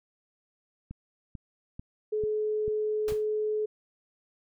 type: click train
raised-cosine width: 5 ms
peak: -27 dBFS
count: 6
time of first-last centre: 0.91-3.122 s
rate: 2.26 Hz
type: tone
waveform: sine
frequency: 427.4 Hz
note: G#4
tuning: 50 cents sharp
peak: -26 dBFS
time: 2.12-3.66 s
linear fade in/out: 10 ms
type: noise with exponential decay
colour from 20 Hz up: pink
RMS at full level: -36 dBFS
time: 3.08-3.26 s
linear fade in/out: 1 ms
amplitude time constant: 38 ms
effects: none